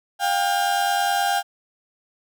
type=tone pair together; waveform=35% pulse; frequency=709.4 / 799 Hz; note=F5 / G5; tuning=+27 / +33 cents; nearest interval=major second; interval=206 cents; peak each=-22 / -19 dBFS; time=0.19-1.43 s; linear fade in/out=50 ms; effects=none